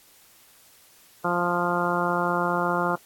harmonic tone, 175.1 Hz, F3, 5 cents sharp, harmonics 1 / 2 / 3 / 4 / 5 / 6 / 7 / 8, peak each -30 / -30 / -30 / -30 / -30 / -30 / -30 / -30 dBFS, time 1.24-2.96 s, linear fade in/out 10 ms, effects white hiss -55 dBFS RMS until 3.05 s + AAC 64 kbps

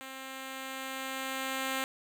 5% pulse tone with level ramp, 265.2 Hz, C4, 23 cents sharp, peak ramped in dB -31 to -19 dBFS, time 0.01-1.84 s, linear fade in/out 0 ms, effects none

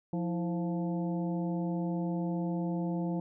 harmonic tone with a mistuned harmonic, 174.61 Hz, F3, in tune, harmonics 1 / 2 / 3 / 4 / 5, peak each -31 / -36 / -42 / -44 / -46 dBFS, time 0.13-3.2 s, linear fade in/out 2 ms, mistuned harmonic 2, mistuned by -100 cents, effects none

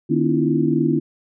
sine tone cluster, 152.1 / 241.4 / 280.2 / 320.5 / 344 Hz, D#3 / B3 / C#4 / E4 / F4, -39 / -39 / +19 / -49 / -26 cents, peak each -22 dBFS, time 0.09-1 s, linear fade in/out 20 ms, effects none

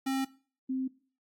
square / sine tone pair in turn, 267.3 / 261.3 Hz, C4 / C4, +37 / -2 cents, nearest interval unison, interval 39 cents, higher first, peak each -29 / -29 dBFS, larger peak neither, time 0.06-0.25 / 0.69-0.88 s, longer neither, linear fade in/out 10 ms, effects noise-tail reverb RT60 0.4 s tail -19 dB re dry + AAC 64 kbps

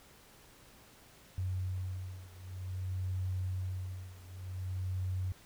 sine beating tone pair, 92.5 / 93.03 Hz, F#2 / F#2, 0 / +10 cents, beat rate 0.53 Hz, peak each -37 / -39 dBFS, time 1.38-5.32 s, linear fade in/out 0 ms, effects pink hiss -59 dBFS RMS until 5.45 s

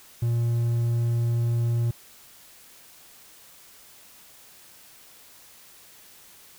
triangle tone, 117.7 Hz, A#2, 17 cents sharp, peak -19 dBFS, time 0.22-1.91 s, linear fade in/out 5 ms, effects white hiss -51 dBFS RMS until 6.58 s

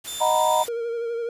white noise, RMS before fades -37 dBFS, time 0.04-0.69 s, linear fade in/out 10 ms
20% pulse tone, 3554 Hz, A7, 17 cents sharp, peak -25 dBFS, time 0.07-0.66 s, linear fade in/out 10 ms
sine chord, B major seventh, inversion first, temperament equal, 622.3 / 740 / 932.3 / 987.8 Hz, D#5 / F#5 / A#5 / B5, 0 / 0 / 0 / 0 cents, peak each -22 / -25 / -21 / -25 dBFS, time 0.2-0.64 s, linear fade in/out 20 ms
triangle tone with vibrato, 466.2 Hz, A#4, in tune, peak -23 dBFS, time 0.68-1.29 s, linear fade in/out 2 ms, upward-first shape sine, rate 12 Hz, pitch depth 31 cents each way
effects resampled to 32000 Hz

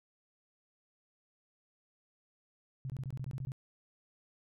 sine tone bursts, 132.1 Hz, C3, 17 cents sharp, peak -36 dBFS, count 10, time 2.85-3.519 s, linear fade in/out 0 ms, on 48 ms, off 21 ms, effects none

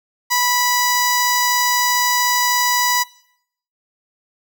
10% pulse tone with notch filter, 983 Hz, B5, 8 cents flat, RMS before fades -17 dBFS, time 0.3-3.04 s, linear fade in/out 20 ms, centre 3200 Hz, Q 1.1, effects noise-tail reverb RT60 0.7 s tail -21 dB re dry

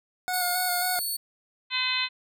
25% pulse tone with vibrato, 723 Hz, F#5, 40 cents flat, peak -23 dBFS, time 0.28-0.99 s, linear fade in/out 0 ms, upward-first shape square, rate 3.7 Hz, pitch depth 21 cents each way
5% pulse tone, 4435 Hz, C#8, in tune, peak -21 dBFS, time 0.33-1.17 s, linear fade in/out 10 ms
harmonic tone, 510 Hz, C5, 44 cents flat, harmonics 2 / 3 / 4 / 5 / 6 / 7 / 8, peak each -35 / -36 / -32 / -30 / -34 / -31 / -30 dBFS, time 1.7-2.09 s, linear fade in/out 50 ms
effects none

